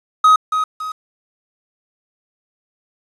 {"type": "tone with echo", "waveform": "triangle", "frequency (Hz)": 1262, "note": "D#6", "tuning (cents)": 24, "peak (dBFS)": -5, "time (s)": [0.24, 0.36], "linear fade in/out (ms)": 5, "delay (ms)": 280, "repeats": 2, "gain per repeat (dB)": -8, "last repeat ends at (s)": 0.92, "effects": ["resampled to 24000 Hz", "7-bit"]}